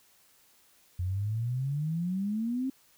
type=exponential sweep; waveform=sine; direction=up; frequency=87.31 to 270 Hz; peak=-28 dBFS; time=0.99-2.7 s; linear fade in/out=5 ms; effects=white hiss -63 dBFS RMS until 2.97 s